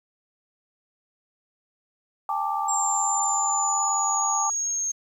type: chord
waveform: sine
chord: G suspended second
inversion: none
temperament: equal with one note detuned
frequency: 801.4 / 880 / 1174.7 Hz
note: G5 / A5 / D6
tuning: +38 / 0 / 0 cents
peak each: -28 dBFS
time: 2.29-4.5 s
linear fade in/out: 2 ms
type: linear sweep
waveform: sine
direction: down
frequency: 7440 to 6420 Hz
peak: -24 dBFS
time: 2.68-4.92 s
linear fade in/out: 10 ms
effects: 9-bit